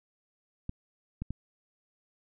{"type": "clicks", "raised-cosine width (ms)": 5, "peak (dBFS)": -22, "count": 3, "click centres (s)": [0.694, 1.22, 1.306], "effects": []}